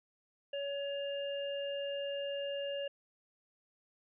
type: harmonic tone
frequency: 562 Hz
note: C#5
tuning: 24 cents sharp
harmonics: 1 / 3 / 5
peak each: -36 / -50 / -43 dBFS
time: 0.53-2.88 s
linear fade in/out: 5 ms
effects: none